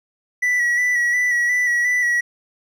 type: tone with vibrato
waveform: triangle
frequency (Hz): 1951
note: B6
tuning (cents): -22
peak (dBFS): -14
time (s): 0.42-2.21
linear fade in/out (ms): 10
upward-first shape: square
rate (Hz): 2.8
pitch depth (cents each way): 25
effects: none